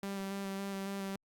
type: tone with vibrato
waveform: sawtooth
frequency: 196 Hz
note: G3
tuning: in tune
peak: -33 dBFS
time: 0.03-1.16 s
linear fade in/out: 2 ms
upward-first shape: square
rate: 3.6 Hz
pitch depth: 13 cents each way
effects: Opus 48 kbps